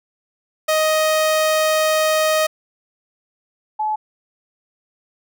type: tone pair in turn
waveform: sawtooth / sine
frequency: 625 / 858.1 Hz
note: D#5 / A5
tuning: +8 / -44 cents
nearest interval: perfect fourth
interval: 548 cents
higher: second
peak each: -11 / -18 dBFS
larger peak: first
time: 0.68-2.47 / 3.79-3.96 s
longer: first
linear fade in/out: 10 ms
effects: none